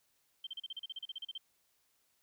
sine tone bursts, 3136 Hz, G7, in tune, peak -39 dBFS, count 15, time 0.44-1.379 s, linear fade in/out 5 ms, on 29 ms, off 36 ms, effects white hiss -75 dBFS RMS until 2.22 s

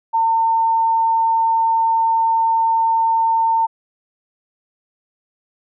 sine tone, 905 Hz, A5, 48 cents sharp, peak -13 dBFS, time 0.13-3.67 s, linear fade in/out 20 ms, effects none

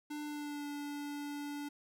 square tone with pitch glide, 297.3 to 289.7 Hz, D4 to D4, +21 to -24 cents, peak -40 dBFS, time 0.1-1.69 s, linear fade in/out 10 ms, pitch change -45 cents, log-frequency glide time 0.24-0.66 s, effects none

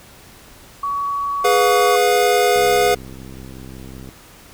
sine tone, 1128 Hz, C#6, 30 cents sharp, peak -19 dBFS, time 0.83-1.96 s, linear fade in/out 5 ms
square chord, F diminished, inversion first, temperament equal with one note detuned, 415.3 / 493.9 / 712.3 Hz, Ab4 / Cb5 / F5, 0 / 0 / +34 cents, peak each -18 dBFS, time 1.44-2.95 s, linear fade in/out 10 ms
click train, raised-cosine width 3 ms, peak -24 dBFS, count 101, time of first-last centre 2.56-4.089 s, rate 65.4 Hz
effects pink hiss -44 dBFS RMS until 4.53 s

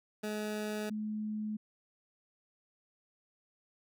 20% pulse / sine tone pair in turn, 212 / 213.6 Hz, G#3 / G#3, +36 / +49 cents, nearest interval unison, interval 13 cents, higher second, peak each -30 / -34 dBFS, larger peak first, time 0.23-0.9 / 0.9-1.57 s, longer neither, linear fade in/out 10 ms, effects none

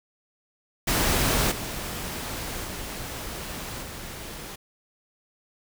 pink noise with level steps, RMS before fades -23 / -33 / -35 / -38 dBFS, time 0.87-4.56 s, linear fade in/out 10 ms, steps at 1.51 / 2.64 / 3.82 s, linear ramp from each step 10 ms, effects none

